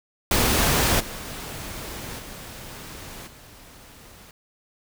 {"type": "noise with level steps", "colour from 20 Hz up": "pink", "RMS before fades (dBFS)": [-20, -35, -39, -47], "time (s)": [0.31, 4.31], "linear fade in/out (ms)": 2, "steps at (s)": [0.99, 2.18, 3.26], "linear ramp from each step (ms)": 20, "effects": []}